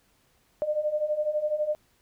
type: beating tone pair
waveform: sine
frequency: 596 / 608 Hz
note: D5 / D#5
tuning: +25 / -40 cents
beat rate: 12 Hz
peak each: -30 / -26 dBFS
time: 0.62-1.75 s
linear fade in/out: 0 ms
effects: pink hiss -66 dBFS RMS until 2.01 s